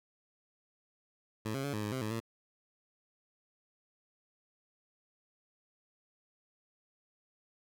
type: tone with pitch steps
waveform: 15% pulse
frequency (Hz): 109 / 136 / 142 / 106.4 / 104.7 / 130.8 / 107.8 / 113.9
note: A2 / C#3 / C#3 / G#2 / G#2 / C3 / A2 / A#2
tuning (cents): -16 / -33 / +42 / +42 / +15 / 0 / -35 / -40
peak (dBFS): -28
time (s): 1.45-2.202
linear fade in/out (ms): 10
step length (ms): 94
effects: none